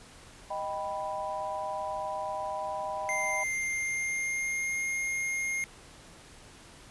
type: chord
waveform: sine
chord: Eb augmented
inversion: none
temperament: equal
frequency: 622.3 / 784 / 987.8 Hz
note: Eb5 / G5 / B5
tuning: 0 / 0 / 0 cents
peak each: -36 dBFS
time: 0.5-3.44 s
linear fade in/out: 10 ms
type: tone with pitch glide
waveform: square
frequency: 2093 to 2132 Hz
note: C7 to C7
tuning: 0 to +32 cents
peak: -30 dBFS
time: 3.09-5.64 s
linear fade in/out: 0 ms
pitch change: +32 cents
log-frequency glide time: 3.2-4.82 s
effects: pink hiss -52 dBFS RMS until 6.9 s + resampled to 24000 Hz